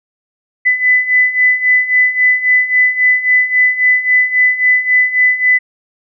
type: beating tone pair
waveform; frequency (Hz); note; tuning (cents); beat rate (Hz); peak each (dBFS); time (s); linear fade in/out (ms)
sine; 2000 / 2003.7; B6 / B6; +21 / +25; 3.7; -14 / -10; 0.65-5.59; 20
effects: none

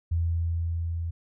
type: tone with level ramp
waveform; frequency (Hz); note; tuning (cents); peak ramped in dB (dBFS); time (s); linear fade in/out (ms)
sine; 83.8; E2; +29; -22 to -28; 0.11-1.11; 10
effects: none

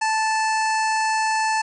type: harmonic tone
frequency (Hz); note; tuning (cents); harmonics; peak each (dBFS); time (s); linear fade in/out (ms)
877; A5; -6; 1 / 2 / 3 / 5 / 6 / 7 / 8 / 9 / 10; -20 / -26 / -30 / -34 / -36 / -37 / -38 / -39 / -40; 0.01-1.62; 10
effects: none

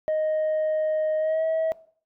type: tone with pitch glide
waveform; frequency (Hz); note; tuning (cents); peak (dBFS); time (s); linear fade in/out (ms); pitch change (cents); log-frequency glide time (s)
sine; 622.3 to 643.1; D#5 to E5; 0 to -43; -19; 0.08-1.72; 0; +57; 1.18-1.44
effects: noise-tail reverb RT60 0.5 s tail -20 dB re dry + tanh soft clip ceiling -20 dBFS

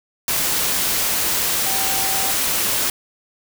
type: tone in noise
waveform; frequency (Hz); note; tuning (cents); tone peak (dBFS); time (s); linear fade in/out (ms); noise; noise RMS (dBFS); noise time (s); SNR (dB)
sine; 774; G5; -22; -28; 1.66-2.31; 2; white; -20; 0.28-2.9; -11
effects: none

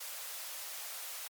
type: high-pass noise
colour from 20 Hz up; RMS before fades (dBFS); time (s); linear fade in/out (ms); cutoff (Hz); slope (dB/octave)
white; -43; 0-1.28; 10; 500; 48
effects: MP3 96 kbps

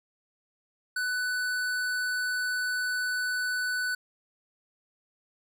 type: tone with hard clipping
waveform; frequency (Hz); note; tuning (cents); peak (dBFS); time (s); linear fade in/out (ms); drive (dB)
sine; 1494; F#6; +16; -29; 0.96-3.95; 5; 15
effects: none

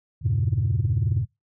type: chord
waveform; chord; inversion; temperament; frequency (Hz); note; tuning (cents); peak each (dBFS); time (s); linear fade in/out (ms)
sine; E diminished seventh; none; equal; 82.41 / 98 / 116.54 / 138.59; E2 / G2 / Bb2 / Db3; 0 / 0 / 0 / 0; -28 / -23 / -23 / -26; 0.21-1.26; 50
effects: noise-tail reverb RT60 0.2 s tail -24 dB re dry + tanh soft clip ceiling -14 dBFS

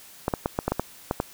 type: clicks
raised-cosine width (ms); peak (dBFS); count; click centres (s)
1; -9; 9; 0.281 / 0.338 / 0.459 / 0.589 / 0.68 / 0.72 / 0.796 / 1.111 / 1.201
effects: white hiss -48 dBFS RMS until 1.33 s

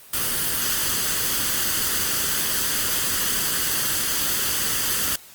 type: noise with comb filter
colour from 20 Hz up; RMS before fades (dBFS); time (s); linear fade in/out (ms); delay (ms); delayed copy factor
white; -23; 0.13-5.16; 5; 0.64; +0.5
effects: white hiss -46 dBFS RMS until 5.34 s + Opus 32 kbps

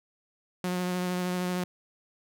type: tone with vibrato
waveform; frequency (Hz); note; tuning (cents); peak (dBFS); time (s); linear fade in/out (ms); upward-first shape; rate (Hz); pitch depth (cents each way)
sawtooth; 180.5; F#3; -43; -24; 0.64-1.64; 2; triangle; 13; 18
effects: none

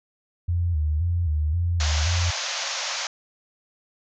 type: tone with vibrato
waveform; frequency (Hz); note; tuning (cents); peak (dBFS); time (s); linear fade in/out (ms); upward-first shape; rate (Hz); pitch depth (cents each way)
sine; 81.3; E2; -23; -20; 0.48-2.31; 10; square; 1.9; 110
type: band-pass noise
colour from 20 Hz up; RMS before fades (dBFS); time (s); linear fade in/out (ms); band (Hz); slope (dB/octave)
white; -29; 1.8-3.07; 2; 520 to 6800; 96
effects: none

